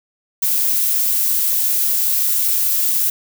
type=noise; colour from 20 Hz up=violet; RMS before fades=-17 dBFS; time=0.42-3.1 s; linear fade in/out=5 ms; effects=none